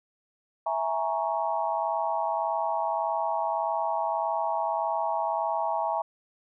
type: chord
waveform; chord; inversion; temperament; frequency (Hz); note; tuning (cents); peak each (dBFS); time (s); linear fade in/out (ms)
sine; A# half-diminished seventh; second; equal; 659.3 / 830.6 / 932.3 / 1108.7; E5 / G#5 / A#5 / C#6; 0 / 0 / 0 / 0; -30 / -30 / -30 / -35; 0.66-6.02; 5
effects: none